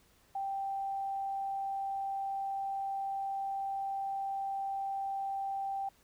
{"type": "tone", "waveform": "sine", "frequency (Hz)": 784, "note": "G5", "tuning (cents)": 0, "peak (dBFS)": -33, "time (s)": [0.35, 5.89], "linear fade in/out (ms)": 5, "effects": ["pink hiss -66 dBFS RMS until 6.03 s"]}